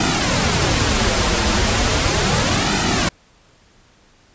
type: noise with flanger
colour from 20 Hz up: pink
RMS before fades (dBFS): -17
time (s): 0-3.09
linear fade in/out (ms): 5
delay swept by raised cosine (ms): 1.8 to 7.3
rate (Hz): 0.36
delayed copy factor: -0.65
effects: pink hiss -53 dBFS RMS until 4.34 s + resampled to 16000 Hz